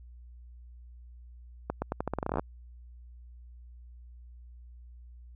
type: accelerating click train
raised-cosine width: 1 ms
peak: -16 dBFS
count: 16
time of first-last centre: 1.7-2.395 s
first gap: 120 ms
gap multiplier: 0.84
effects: added 60 Hz sine -47 dBFS peak until 5.35 s